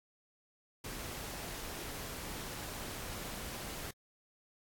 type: noise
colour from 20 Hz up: pink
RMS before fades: -43 dBFS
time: 0.84-3.91 s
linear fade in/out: 5 ms
effects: AAC 64 kbps